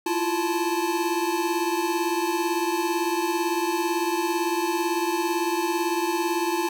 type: tone cluster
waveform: square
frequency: 334.1 / 352 / 872 Hz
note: E4 / F4 / A5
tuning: +23 / +14 / -16 cents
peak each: -28 dBFS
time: 0.06-6.69 s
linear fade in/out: 5 ms
effects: none